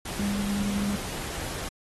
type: tone in noise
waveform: sine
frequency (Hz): 202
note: G#3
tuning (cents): -48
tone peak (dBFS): -26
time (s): 0.19-0.96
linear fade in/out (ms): 5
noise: pink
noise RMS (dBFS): -35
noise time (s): 0.05-1.69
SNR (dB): +6
effects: AAC 32 kbps